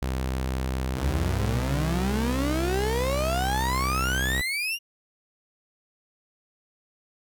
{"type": "tone", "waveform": "sawtooth", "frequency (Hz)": 64.8, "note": "C2", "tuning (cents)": -16, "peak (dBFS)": -22, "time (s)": [0.02, 4.41], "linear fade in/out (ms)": 0}
{"type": "exponential sweep", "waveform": "35% pulse", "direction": "up", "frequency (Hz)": [64.3, 2876], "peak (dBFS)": -24, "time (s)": [0.94, 4.79], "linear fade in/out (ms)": 50}
{"effects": []}